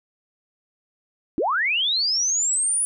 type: linear sweep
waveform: sine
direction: up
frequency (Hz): 258.7 to 9956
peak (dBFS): -19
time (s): 1.38-2.85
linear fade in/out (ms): 0
effects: none